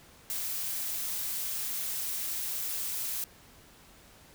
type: noise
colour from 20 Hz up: blue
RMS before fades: -34 dBFS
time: 0.3-3.24 s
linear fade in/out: 0 ms
effects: pink hiss -56 dBFS RMS until 4.34 s